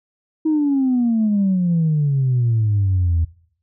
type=exponential sweep; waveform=sine; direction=down; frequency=319 to 80.3 Hz; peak=-13 dBFS; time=0.45-3.25 s; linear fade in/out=10 ms; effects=noise-tail reverb RT60 0.6 s tail -22 dB re dry + tanh soft clip ceiling -11 dBFS